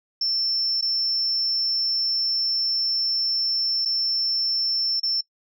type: tone with dropouts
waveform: sine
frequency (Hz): 5370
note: E8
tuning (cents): +31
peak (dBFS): -19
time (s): 0.21-5.21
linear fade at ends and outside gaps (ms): 5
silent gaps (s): 0.812-0.823 / 3.851-3.856 / 4.999-5.031
effects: noise-tail reverb RT60 0.1 s tail -24 dB re dry + tanh soft clip ceiling -16 dBFS